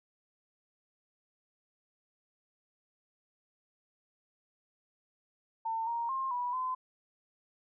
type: tone with pitch steps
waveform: sine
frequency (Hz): 901 / 935 / 1062 / 978 / 1024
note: A5 / A#5 / C6 / B5 / C6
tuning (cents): +41 / +5 / +25 / -17 / -38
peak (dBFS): -31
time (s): 5.65-6.75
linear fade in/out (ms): 10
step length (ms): 220
effects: none